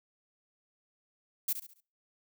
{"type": "noise with echo", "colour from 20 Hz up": "violet", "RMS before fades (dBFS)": -30, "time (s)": [1.48, 1.53], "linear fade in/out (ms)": 5, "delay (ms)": 69, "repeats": 4, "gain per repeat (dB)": -9, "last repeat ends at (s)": 1.806, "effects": ["noise-tail reverb RT60 0.4 s tail -25 dB re dry"]}